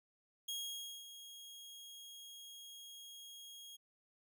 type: tone with ADSR envelope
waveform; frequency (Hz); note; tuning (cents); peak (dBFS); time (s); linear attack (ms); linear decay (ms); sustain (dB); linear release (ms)
sawtooth; 3276; G#7; -24; -36; 0.48-3.77; 8; 550; -12; 17
effects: none